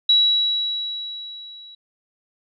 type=tone with level ramp; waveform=sine; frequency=3900 Hz; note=B7; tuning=23 cents flat; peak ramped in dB=-11 to -40 dBFS; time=0.09-1.75 s; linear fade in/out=5 ms; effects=none